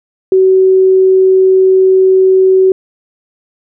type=tone; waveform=sine; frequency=377.6 Hz; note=F#4; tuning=35 cents sharp; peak=-4 dBFS; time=0.32-2.72 s; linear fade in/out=2 ms; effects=none